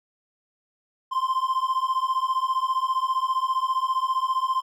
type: beating tone pair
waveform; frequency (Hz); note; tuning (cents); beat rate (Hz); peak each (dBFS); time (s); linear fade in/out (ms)
triangle; 1038 / 1053; C6 / C6; -14 / +11; 15; -23; 1.11-4.62; 20
effects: none